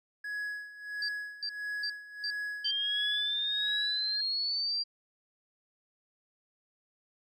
triangle tone with tremolo, 1677 Hz, G#6, 16 cents sharp, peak -31 dBFS, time 0.24-4.21 s, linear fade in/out 5 ms, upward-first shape sine, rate 1.5 Hz, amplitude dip 80%
sine tone bursts, 4699 Hz, D8, in tune, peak -32 dBFS, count 5, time 1.02-2.71 s, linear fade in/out 2 ms, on 66 ms, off 340 ms
sine exponential sweep, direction up, 3128 to 4766 Hz, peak -29 dBFS, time 2.64-4.84 s, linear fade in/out 20 ms
effects none

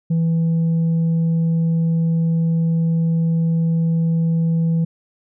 sine tone, 164.81 Hz, E3, in tune, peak -12 dBFS, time 0.1-4.85 s, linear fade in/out 10 ms, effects tanh soft clip ceiling -14 dBFS

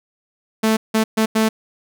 sawtooth tone bursts at uneven times, 220 Hz, A3, in tune, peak -10 dBFS, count 4, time 0.63-0.77 / 0.94-1.04 / 1.17-1.26 / 1.35-1.49 s, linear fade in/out 10 ms, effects none

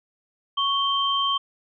sine tone pair together, 1108.7 / 3140 Hz, C#6 / G7, 0 / +2 cents, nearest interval octave + tritone, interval 1802 cents, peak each -23 dBFS, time 0.57-1.38 s, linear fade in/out 10 ms, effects none

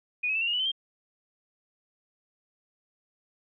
sine tone with pitch steps, 2466 / 2557 / 2652 / 2750 / 2852 / 2958 / 3068 / 3181 Hz, D#7 / D#7 / E7 / F7 / F7 / F#7 / G7 / G7, -16 / +47 / +10 / -27 / +36 / -1 / -38 / +25 cents, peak -25 dBFS, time 0.23-0.718 s, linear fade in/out 10 ms, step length 61 ms, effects none

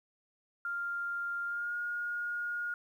sine tone with pitch glide, 1396.9 to 1429.6 Hz, F6 to F6, 0 to +40 cents, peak -33 dBFS, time 0.65-2.74 s, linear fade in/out 2 ms, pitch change +40 cents, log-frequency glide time 1.46-1.74 s, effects 11-bit

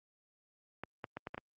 clicks, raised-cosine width 0.5 ms, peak -25 dBFS, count 6, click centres 0.836 / 1.042 / 1.17 / 1.271 / 1.345 / 1.379 s, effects high-pass 80 Hz 12 dB/octave + Opus 48 kbps

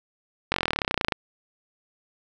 slowing click train, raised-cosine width 0.3 ms, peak -6 dBFS, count 22, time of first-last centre 0.52-1.122 s, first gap 21 ms, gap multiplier 1.03, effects none

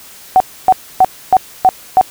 sine tone bursts, 751 Hz, F#5, 26 cents sharp, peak -3 dBFS, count 6, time 0.36-2.012 s, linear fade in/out 0 ms, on 42 ms, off 280 ms, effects white hiss -37 dBFS RMS until 2.1 s

